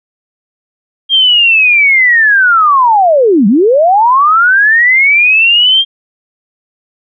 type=linear two-way sweep; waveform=sine; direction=down then up; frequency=3225 to 185 to 3225 Hz; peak=-4 dBFS; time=1.09-5.85 s; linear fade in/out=50 ms; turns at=3.47 s; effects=none